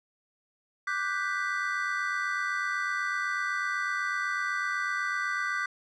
triangle chord, G major seventh, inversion second, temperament equal, 1174.7 / 1480 / 1568 / 1975.5 Hz, D6 / F#6 / G6 / B6, 0 / 0 / 0 / 0 cents, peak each -32 dBFS, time 0.87-5.66 s, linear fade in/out 5 ms, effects resampled to 22050 Hz

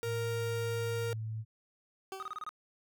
45% pulse tone, 466.2 Hz, A#4, in tune, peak -34 dBFS, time 0.03-1.13 s, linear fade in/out 0 ms
sine tone with pitch glide, 111.4 to 110.25 Hz, A2 to A2, +22 to +4 cents, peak -35 dBFS, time 0.03-1.45 s, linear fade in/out 50 ms, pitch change -18 cents, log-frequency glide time 0.3-0.45 s
20% pulse tone with exponential decay, 384 Hz, G4, 36 cents flat, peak -32 dBFS, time 2.12-2.45 s, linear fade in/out 1 ms, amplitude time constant 70 ms
triangle tone bursts, 1244.5 Hz, D#6, in tune, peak -35 dBFS, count 6, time 2.2-2.491 s, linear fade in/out 0 ms, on 26 ms, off 27 ms
effects none

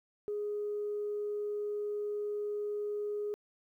sine tone, 415.3 Hz, G#4, in tune, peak -32 dBFS, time 0.28-3.34 s, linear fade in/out 0 ms, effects tanh soft clip ceiling -28 dBFS + 12-bit

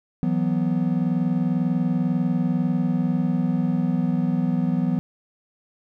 triangle chord, E suspended second, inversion none, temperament equal, 164.81 / 185 / 246.9 Hz, E3 / F#3 / B3, 0 / 0 / 0 cents, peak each -22 dBFS, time 0.23-4.99 s, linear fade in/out 0 ms, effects none

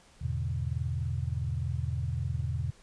sine chord, E dominant seventh, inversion none, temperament equal, 82.41 / 103.83 / 123.47 / 146.83 Hz, E2 / G#2 / B2 / D3, 0 / 0 / 0 / 0 cents, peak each -33 / -37 / -33 / -38 dBFS, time 0.21-2.71 s, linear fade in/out 10 ms, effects pink hiss -59 dBFS RMS until 2.82 s + resampled to 22050 Hz

